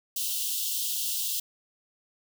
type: high-pass noise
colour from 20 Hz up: white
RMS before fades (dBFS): -30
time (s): 0.16-1.4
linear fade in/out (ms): 5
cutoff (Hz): 2800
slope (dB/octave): 96
effects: none